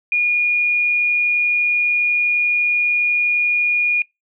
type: tone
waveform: sine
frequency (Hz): 2437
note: D#7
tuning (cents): -37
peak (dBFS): -14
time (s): 0.12-4.02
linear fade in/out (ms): 2
effects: noise-tail reverb RT60 0.2 s tail -25 dB re dry